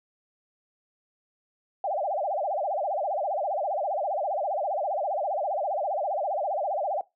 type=tone with vibrato; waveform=sine; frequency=684 Hz; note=F5; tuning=36 cents flat; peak=-25 dBFS; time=1.84-7.01 s; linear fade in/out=2 ms; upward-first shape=sine; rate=15 Hz; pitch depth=300 cents each way; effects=noise-tail reverb RT60 0.2 s tail -20 dB re dry